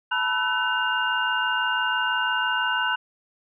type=tone cluster; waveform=sine; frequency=874 / 980 / 1328 / 1508 / 2815 Hz; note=A5 / B5 / E6 / F#6 / F7; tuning=-12 / -14 / +12 / +32 / +13 cents; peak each=-31 / -28 / -33 / -24 / -29 dBFS; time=0.11-2.96 s; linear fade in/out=10 ms; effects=none